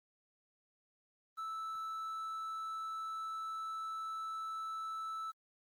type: tone with quantisation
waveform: triangle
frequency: 1314 Hz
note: E6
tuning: 6 cents flat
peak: -37 dBFS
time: 1.37-5.32 s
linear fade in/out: 20 ms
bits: 11
effects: Opus 24 kbps